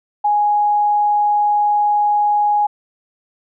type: tone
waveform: sine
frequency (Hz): 830.6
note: G#5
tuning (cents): 0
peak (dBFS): -12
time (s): 0.24-2.67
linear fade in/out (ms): 10
effects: none